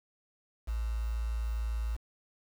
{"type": "tone with quantisation", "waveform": "sine", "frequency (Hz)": 56.3, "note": "A1", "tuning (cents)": 40, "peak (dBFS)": -30, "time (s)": [0.67, 1.97], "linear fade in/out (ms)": 20, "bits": 8, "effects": []}